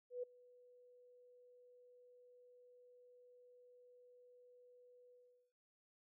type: tone with ADSR envelope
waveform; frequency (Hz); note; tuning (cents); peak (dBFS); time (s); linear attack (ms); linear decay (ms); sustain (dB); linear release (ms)
sine; 493.3; B4; -2; -39; 0.1-5.53; 130; 9; -24; 410
effects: none